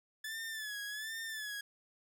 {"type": "tone with vibrato", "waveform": "sawtooth", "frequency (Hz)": 1731, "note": "A6", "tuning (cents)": -29, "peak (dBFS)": -36, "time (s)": [0.24, 1.61], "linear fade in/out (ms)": 5, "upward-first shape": "sine", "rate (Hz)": 1.3, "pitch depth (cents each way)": 79, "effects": []}